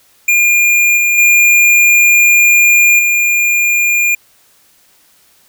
square tone with level steps, 2412 Hz, D7, 46 cents sharp, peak -8 / -10 / -6 / -10 dBFS, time 0.28-4.15 s, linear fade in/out 5 ms, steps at 0.97 / 1.18 / 2.99 s, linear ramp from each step 2 ms, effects white hiss -50 dBFS RMS until 5.48 s

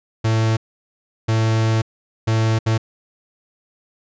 45% pulse tone bursts at uneven times, 111.4 Hz, A2, 22 cents sharp, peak -15 dBFS, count 4, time 0.24-0.57 / 1.28-1.82 / 2.27-2.59 / 2.66-2.78 s, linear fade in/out 10 ms, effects resampled to 16000 Hz

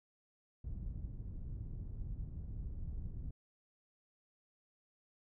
pink low-pass noise, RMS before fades -43 dBFS, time 0.64-3.31 s, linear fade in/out 5 ms, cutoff 110 Hz, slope 12 dB/octave, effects none

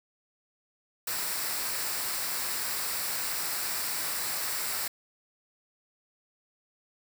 white noise with comb filter, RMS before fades -32 dBFS, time 1.07-4.88 s, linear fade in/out 5 ms, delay 0.31 ms, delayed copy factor -0.5, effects none

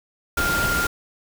sine tone in noise, 1400 Hz, F6, 4 cents sharp, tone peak -21 dBFS, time 0.37-0.87 s, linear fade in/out 5 ms, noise pink, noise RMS -25 dBFS, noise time 0.37-0.87 s, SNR +1 dB, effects none

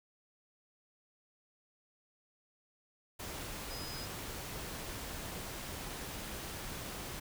sine tone in noise, 5010 Hz, D#8, 11 cents sharp, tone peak -46 dBFS, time 3.7-4.06 s, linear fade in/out 10 ms, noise pink, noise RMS -43 dBFS, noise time 3.19-7.2 s, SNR -6 dB, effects none

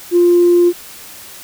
sine tone, 349.6 Hz, F4, 2 cents sharp, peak -6 dBFS, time 0.11-0.73 s, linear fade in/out 50 ms, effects tanh soft clip ceiling -2 dBFS + white hiss -35 dBFS RMS until 1.43 s

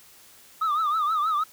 sine tone with vibrato, 1241 Hz, D#6, 5 cents flat, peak -19 dBFS, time 0.61-1.44 s, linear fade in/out 10 ms, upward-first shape triangle, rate 6.3 Hz, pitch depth 130 cents each way, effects tanh soft clip ceiling -20 dBFS + white hiss -52 dBFS RMS until 1.52 s

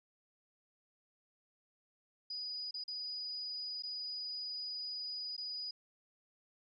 sine tone with dropouts, 4938 Hz, D#8, 14 cents flat, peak -39 dBFS, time 2.3-5.71 s, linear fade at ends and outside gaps 5 ms, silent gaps 2.71-2.741 / 2.839-2.879 / 3.824-3.834 / 5.366-5.378 s, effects none

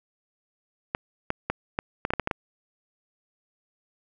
clicks, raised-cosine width 0.5 ms, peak -10 dBFS, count 10, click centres 0.949 / 1.304 / 1.5 / 1.789 / 2.051 / 2.105 / 2.136 / 2.197 / 2.274 / 2.312 s, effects none

